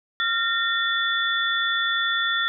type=tone cluster; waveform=sine; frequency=1386 / 1829 / 3469 Hz; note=F6 / A#6 / A7; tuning=-14 / -33 / -25 cents; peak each=-25 dBFS; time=0.2-2.48 s; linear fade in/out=0 ms; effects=none